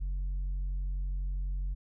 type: tone with tanh clipping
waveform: sine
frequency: 46.08 Hz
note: F#1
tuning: 6 cents flat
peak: -31 dBFS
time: 0-1.75 s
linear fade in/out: 20 ms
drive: 3 dB
effects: none